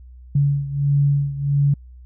sine beating tone pair, 141.5 / 143 Hz, C#3 / D3, +36 / -46 cents, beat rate 1.5 Hz, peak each -17 / -21 dBFS, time 0.35-1.74 s, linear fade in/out 5 ms, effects added 62 Hz sine -39 dBFS peak until 2.05 s

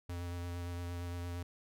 square tone with vibrato, 87.31 Hz, F2, in tune, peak -39 dBFS, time 0.09-1.43 s, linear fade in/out 5 ms, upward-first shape sine, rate 8.7 Hz, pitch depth 16 cents each way, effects none

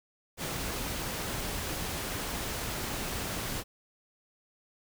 pink noise, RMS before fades -35 dBFS, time 0.37-3.64 s, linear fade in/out 50 ms, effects none

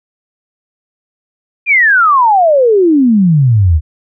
sine exponential sweep, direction down, 2469 to 72.7 Hz, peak -5 dBFS, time 1.66-3.81 s, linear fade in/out 50 ms, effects none

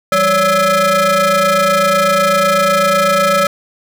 40% pulse ring-modulated tone, 370 Hz, F#4, in tune, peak -6 dBFS, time 0.12-3.47 s, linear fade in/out 2 ms, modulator 939 Hz, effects none

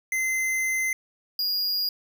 square tone pair in turn, 2065 / 4855 Hz, C7 / D#8, -23 / -43 cents, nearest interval octave + minor third, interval 1480 cents, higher second, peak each -24 dBFS, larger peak neither, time 0.12-0.93 / 1.39-1.89 s, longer first, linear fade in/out 2 ms, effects none

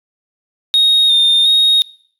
triangle tone with vibrato, 3688 Hz, A#7, 19 cents flat, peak -6 dBFS, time 0.74-1.82 s, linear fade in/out 0 ms, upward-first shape square, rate 1.4 Hz, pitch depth 24 cents each way, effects noise-tail reverb RT60 0.6 s tail -25 dB re dry + tanh soft clip ceiling -3 dBFS

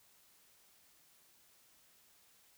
silence, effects white hiss -67 dBFS RMS until 2.57 s

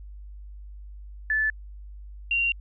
sine tone pair in turn, 1743 / 2762 Hz, A6 / F7, -17 / -20 cents, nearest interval minor sixth, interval 797 cents, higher second, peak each -21 dBFS, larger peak neither, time 1.3-1.5 / 2.31-2.52 s, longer second, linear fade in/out 2 ms, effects added 50 Hz sine -39 dBFS peak until 2.6 s

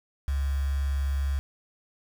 sine tone with quantisation, 69.3 Hz, C#2, in tune, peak -24 dBFS, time 0.28-1.39 s, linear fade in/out 0 ms, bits 7, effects none

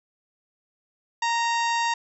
harmonic tone with a mistuned harmonic, 932.3 Hz, A#5, in tune, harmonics 1 / 2 / 3 / 4 / 5 / 6 / 7 / 8, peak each -23 / -29 / -33 / -35 / -37 / -39 / -40 / -41 dBFS, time 1.22-1.94 s, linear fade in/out 5 ms, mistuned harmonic 3, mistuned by -28 cents, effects none

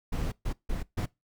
brown noise bursts at uneven times, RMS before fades -30 dBFS, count 4, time 0.12-0.32 / 0.45-0.53 / 0.69-0.83 / 0.97-1.06 s, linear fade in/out 10 ms, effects noise-tail reverb RT60 0.2 s tail -22 dB re dry

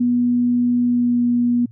sine tone with pitch glide, 243.5 to 241.3 Hz, B3 to B3, -24 to -40 cents, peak -14 dBFS, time 0-1.66 s, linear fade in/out 10 ms, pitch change -16 cents, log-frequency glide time 0.84-1.23 s, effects added 114 Hz sine -40 dBFS peak until 1.71 s

